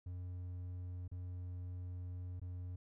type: tone with dropouts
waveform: triangle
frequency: 89.8 Hz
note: F2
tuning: 49 cents sharp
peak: -40 dBFS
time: 0.06-2.76 s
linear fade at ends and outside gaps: 5 ms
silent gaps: 1.079-1.115 / 2.398-2.415 s
effects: none